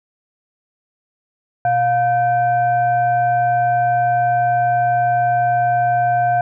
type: tone with frequency modulation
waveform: sine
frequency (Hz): 708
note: F5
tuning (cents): +23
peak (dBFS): -13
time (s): 1.65-6.41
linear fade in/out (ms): 2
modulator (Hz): 831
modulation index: 0.47
effects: none